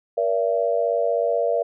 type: tone cluster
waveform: sine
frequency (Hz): 473.2 / 576 / 672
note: A#4 / D5 / E5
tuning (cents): +26 / -34 / +33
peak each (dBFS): -23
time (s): 0.17-1.63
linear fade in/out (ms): 10
effects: none